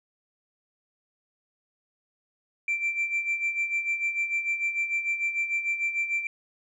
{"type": "tone with tremolo", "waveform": "sine", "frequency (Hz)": 2349, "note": "D7", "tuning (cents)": 0, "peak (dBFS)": -21, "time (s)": [2.68, 6.27], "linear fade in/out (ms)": 2, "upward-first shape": "sine", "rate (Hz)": 6.7, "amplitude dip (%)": 70, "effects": ["tanh soft clip ceiling -21 dBFS"]}